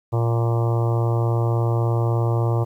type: harmonic tone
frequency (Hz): 116.54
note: A#2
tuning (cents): 0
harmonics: 1 / 3 / 4 / 5 / 6 / 7 / 8 / 9 / 10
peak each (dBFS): -18 / -28 / -30 / -32 / -34 / -35 / -36 / -37 / -38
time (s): 0.12-2.65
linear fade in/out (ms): 20
effects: 9-bit